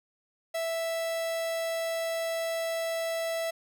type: tone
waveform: 45% pulse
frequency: 659.3 Hz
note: E5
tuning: in tune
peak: -29 dBFS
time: 0.54-3.51 s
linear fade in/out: 10 ms
effects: none